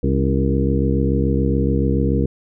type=harmonic tone with a mistuned harmonic; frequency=67 Hz; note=C2; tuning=42 cents sharp; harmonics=1 / 2 / 3 / 4 / 5 / 6 / 7; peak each=-20 / -21 / -22 / -23 / -27 / -27 / -25 dBFS; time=0.03-2.26 s; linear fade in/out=5 ms; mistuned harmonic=4; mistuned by=+58 cents; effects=none